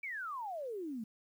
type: exponential sweep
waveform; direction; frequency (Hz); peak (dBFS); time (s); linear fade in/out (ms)
sine; down; 2349 to 210; -38; 0.03-1.04; 5
effects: 11-bit